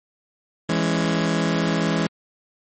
sawtooth chord, C# minor, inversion first, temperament just, 166.31 / 207.9 / 277.2 Hz, E3 / G#3 / C#4, +16 / +2 / 0 cents, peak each -18 / -20 / -22 dBFS, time 0.69-2.07 s, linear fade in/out 5 ms, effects low-pass 11000 Hz 12 dB/octave + MP3 32 kbps

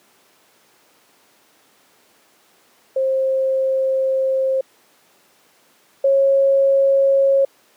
sine tone pair in turn, 530 / 546.5 Hz, C5 / C#5, +22 / -25 cents, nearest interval minor second, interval 53 cents, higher second, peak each -15 / -11 dBFS, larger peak second, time 2.96-4.61 / 6.04-7.45 s, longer first, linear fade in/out 5 ms, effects pink hiss -55 dBFS RMS until 7.76 s + high-pass 300 Hz 12 dB/octave

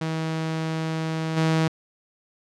sawtooth tone with level steps, 160.3 Hz, E3, 48 cents flat, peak -21 / -15 dBFS, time 0.01-1.68 s, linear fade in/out 5 ms, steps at 1.36 s, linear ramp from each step 20 ms, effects low-pass 6000 Hz 12 dB/octave

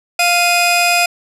sawtooth tone pair together, 698.5 / 2489 Hz, F5 / D#7, 0 / 0 cents, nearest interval octave + minor seventh, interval 2200 cents, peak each -10 dBFS, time 0.19-1.06 s, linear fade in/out 5 ms, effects low-pass 12000 Hz 12 dB/octave

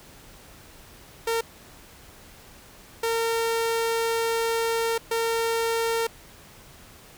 sawtooth tone bursts at uneven times, 457.5 Hz, A#4, 32 cents flat, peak -19 dBFS, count 3, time 1.27-1.41 / 3.03-4.98 / 5.11-6.07 s, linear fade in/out 5 ms, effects pink hiss -49 dBFS RMS until 7.17 s

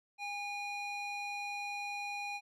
square tone with band-pass filter, 815 Hz, G#5, 33 cents flat, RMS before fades -40 dBFS, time 0.18-2.41 s, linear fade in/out 50 ms, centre 2300 Hz, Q 1.3, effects none

